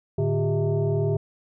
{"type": "tone with frequency modulation", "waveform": "sine", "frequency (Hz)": 146.83, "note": "D3", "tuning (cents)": 0, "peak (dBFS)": -20, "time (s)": [0.18, 1.17], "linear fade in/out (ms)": 5, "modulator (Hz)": 255, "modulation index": 1.4, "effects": []}